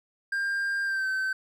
triangle tone with pitch glide, 1598 to 1539.1 Hz, G6 to G6, +33 to -32 cents, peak -24 dBFS, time 0.32-1.33 s, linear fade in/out 5 ms, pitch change -65 cents, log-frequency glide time 0.84-1.07 s, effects none

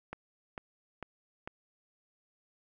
click train, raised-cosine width 0.5 ms, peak -24 dBFS, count 4, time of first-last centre 0.13-1.475 s, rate 2.23 Hz, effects none

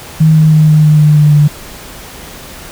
sine tone with pitch steps, 157.7 / 156.25 / 154.81 / 153.39 / 151.98 / 150.58 / 149.19 / 147.82 Hz, D#3 / D#3 / D#3 / D#3 / D#3 / D3 / D3 / D3, +24 / +8 / -8 / -24 / -40 / +44 / +28 / +12 cents, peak -3 dBFS, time 0.2-1.48 s, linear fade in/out 10 ms, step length 160 ms, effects pink hiss -30 dBFS RMS until 2.71 s

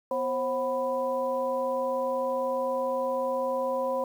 harmonic tone with a mistuned harmonic, 248 Hz, B3, 7 cents sharp, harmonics 1 / 2 / 3 / 4, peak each -38 / -27 / -38 / -32 dBFS, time 0.11-4.04 s, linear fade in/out 2 ms, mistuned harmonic 2, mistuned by +120 cents, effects 9-bit

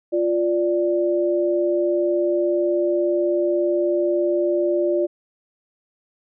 sine tone pair together, 349.2 / 587.3 Hz, F4 / D5, 0 / 0 cents, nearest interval major sixth, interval 900 cents, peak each -19 / -21 dBFS, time 0.12-5.07 s, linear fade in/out 20 ms, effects none

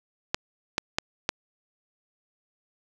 clicks, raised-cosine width 0.2 ms, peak -6 dBFS, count 4, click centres 0.345 / 0.781 / 0.985 / 1.291 s, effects none

